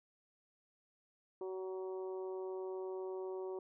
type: harmonic tone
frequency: 188 Hz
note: F#3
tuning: 28 cents sharp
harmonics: 2 / 3 / 4 / 5 / 6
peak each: -40 / -51 / -55 / -54 / -60 dBFS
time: 1.41-3.59 s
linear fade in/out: 2 ms
effects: none